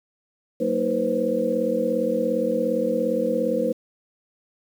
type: tone cluster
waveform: sine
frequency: 185.7 / 231 / 313.7 / 489.7 / 527 Hz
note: F#3 / A#3 / D#4 / B4 / C5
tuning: +7 / -16 / +14 / -15 / +12 cents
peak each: -32 / -27 / -29 / -24 / -25 dBFS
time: 0.6-3.73 s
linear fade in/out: 10 ms
effects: 8-bit